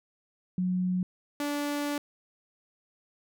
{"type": "tone pair in turn", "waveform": ["sine", "sawtooth"], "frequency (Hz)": [182.5, 290.2], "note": ["F#3", "D4"], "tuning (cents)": [-24, -21], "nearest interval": "minor sixth", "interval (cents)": 803, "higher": "second", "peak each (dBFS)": -25, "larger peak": "neither", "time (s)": [[0.58, 1.03], [1.4, 1.98]], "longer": "second", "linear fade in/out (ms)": 2, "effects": []}